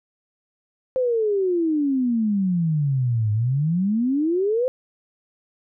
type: exponential two-way sweep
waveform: sine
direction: down then up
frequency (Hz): 524 to 103.83 to 524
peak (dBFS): -18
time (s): 0.96-4.68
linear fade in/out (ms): 0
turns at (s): 3.32
effects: none